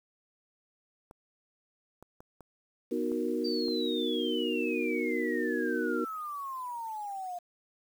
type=clicks; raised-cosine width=1 ms; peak=-35 dBFS; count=6; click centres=1.111 / 2.026 / 2.205 / 2.407 / 3.118 / 3.683 s
type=chord; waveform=sine; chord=B major seventh; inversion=none; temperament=equal; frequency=246.9 / 311.1 / 370 / 466.2 Hz; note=B3 / D#4 / F#4 / A#4; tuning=0 / 0 / 0 / 0 cents; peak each=-34 dBFS; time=2.91-6.05 s; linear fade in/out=10 ms
type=exponential sweep; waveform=sine; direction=down; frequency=4699 to 698.5 Hz; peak=-35 dBFS; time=3.44-7.39 s; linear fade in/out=10 ms
effects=9-bit